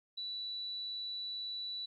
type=tone; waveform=sine; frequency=3951 Hz; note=B7; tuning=in tune; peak=-38 dBFS; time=0.17-1.86 s; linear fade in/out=10 ms; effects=13-bit